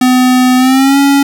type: tone with pitch glide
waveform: square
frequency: 253.1 to 279.2 Hz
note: B3 to C#4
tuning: +43 to +13 cents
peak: -6 dBFS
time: 0.01-1.23 s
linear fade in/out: 5 ms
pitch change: +170 cents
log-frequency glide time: 0.57-0.98 s
effects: none